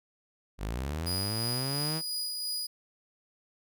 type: linear sweep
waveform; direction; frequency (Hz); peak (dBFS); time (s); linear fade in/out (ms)
sawtooth; up; 46.35 to 163.4; -28; 0.58-2.02; 50
type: tone with tremolo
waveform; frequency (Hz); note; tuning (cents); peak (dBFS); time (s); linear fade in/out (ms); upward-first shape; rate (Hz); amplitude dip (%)
sawtooth; 4921; D#8; -20; -28; 1.06-2.67; 10; sine; 2.9; 30
effects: none